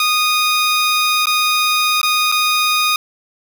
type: tone with dropouts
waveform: 15% pulse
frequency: 1236 Hz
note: D#6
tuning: 12 cents flat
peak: -7 dBFS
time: 0-2.96 s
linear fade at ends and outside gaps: 2 ms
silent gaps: 1.257-1.269 / 2.015-2.03 / 2.317-2.322 s
effects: none